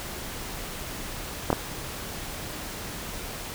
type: clicks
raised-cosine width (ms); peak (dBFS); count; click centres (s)
1; -7; 2; 1.503 / 1.529
effects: pink hiss -36 dBFS RMS until 3.54 s